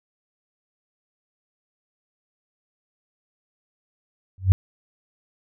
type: tone with exponential growth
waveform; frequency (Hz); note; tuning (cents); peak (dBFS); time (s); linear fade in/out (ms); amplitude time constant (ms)
sine; 94.1; F#2; +30; -7; 4.38-4.52; 0; 30
effects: none